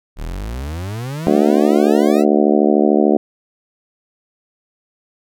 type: exponential sweep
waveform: 40% pulse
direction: up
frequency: 35.36 to 696 Hz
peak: -22 dBFS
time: 0.16-2.25 s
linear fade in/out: 50 ms
type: harmonic tone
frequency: 73.42 Hz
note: D2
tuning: in tune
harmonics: 3 / 4 / 5 / 6 / 7 / 8 / 9 / 10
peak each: -16 / -16 / -16 / -20 / -23 / -22 / -22 / -24 dBFS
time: 1.27-3.17 s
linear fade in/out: 0 ms
effects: none